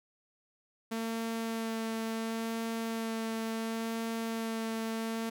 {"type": "tone with vibrato", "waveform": "sawtooth", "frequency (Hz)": 225.7, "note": "A3", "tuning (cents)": 44, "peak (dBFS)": -29, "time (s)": [0.91, 5.3], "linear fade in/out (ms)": 10, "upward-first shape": "sine", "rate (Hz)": 0.71, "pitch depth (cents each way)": 12, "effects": []}